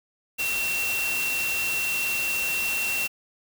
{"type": "tone in noise", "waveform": "sine", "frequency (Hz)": 2721, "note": "F7", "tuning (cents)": -46, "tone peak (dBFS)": -25, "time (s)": [0.38, 3.08], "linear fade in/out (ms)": 20, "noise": "white", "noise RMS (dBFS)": -31, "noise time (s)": [0.38, 3.08], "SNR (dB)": 3, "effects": []}